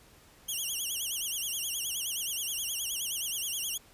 10% pulse tone with vibrato, 3044 Hz, F#7, 48 cents sharp, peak -24 dBFS, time 0.48-3.78 s, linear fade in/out 10 ms, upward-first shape sine, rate 9.5 Hz, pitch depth 180 cents each way, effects pink hiss -58 dBFS RMS until 3.93 s + resampled to 32000 Hz

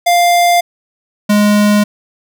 square tone pair in turn, 698.5 / 207.7 Hz, F5 / G#3, 0 / 0 cents, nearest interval octave + major sixth, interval 2100 cents, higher first, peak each -8 dBFS, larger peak neither, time 0.06-0.61 / 1.29-1.84 s, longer neither, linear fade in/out 10 ms, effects none

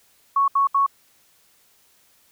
sine tone bursts, 1108.7 Hz, C#6, in tune, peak -15 dBFS, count 3, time 0.36-0.864 s, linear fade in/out 5 ms, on 120 ms, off 72 ms, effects white hiss -59 dBFS RMS until 2.31 s

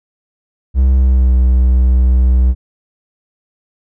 triangle tone with pitch glide, 65.41 to 62.85 Hz, C2 to B1, 0 to +31 cents, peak -5 dBFS, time 0.74-2.55 s, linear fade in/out 50 ms, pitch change -69 cents, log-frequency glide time 0.93-1.34 s, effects none

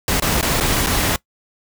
pink noise with dropouts, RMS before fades -18 dBFS, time 0.08-1.16 s, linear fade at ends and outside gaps 1 ms, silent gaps 0.199-0.222 / 0.412-0.427 / 0.601-0.608 / 0.863-0.869 s, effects noise-tail reverb RT60 0.1 s tail -21 dB re dry

